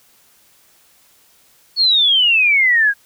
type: exponential sweep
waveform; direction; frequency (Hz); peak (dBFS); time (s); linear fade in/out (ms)
sine; down; 4435 to 1602; -10; 1.76-2.94; 50
effects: white hiss -53 dBFS RMS until 3.05 s